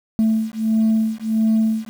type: beating tone pair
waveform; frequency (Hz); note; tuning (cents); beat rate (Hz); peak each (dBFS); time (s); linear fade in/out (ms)
sine; 220 / 221.5; A3 / A3; 0 / +12; 1.5; -17 / -17; 0.19-1.89; 0
effects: tanh soft clip ceiling -11 dBFS + 7-bit